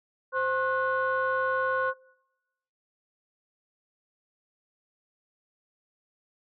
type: tone cluster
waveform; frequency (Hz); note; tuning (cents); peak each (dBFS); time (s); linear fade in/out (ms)
sine; 520 / 1072 / 1473; C5 / C6 / F#6; -11 / +42 / -8; -28; 0.32-1.94; 50
effects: noise-tail reverb RT60 1.0 s tail -26 dB re dry + tanh soft clip ceiling -17 dBFS